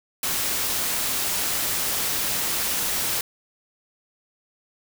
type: noise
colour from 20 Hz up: white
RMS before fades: -25 dBFS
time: 0.23-3.21 s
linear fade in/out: 2 ms
effects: none